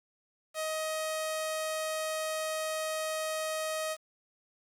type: tone with low-pass filter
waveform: sawtooth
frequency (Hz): 629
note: D#5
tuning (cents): +19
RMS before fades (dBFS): -34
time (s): 0.54-3.97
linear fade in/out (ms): 50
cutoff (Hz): 10000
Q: 1.8
effects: 9-bit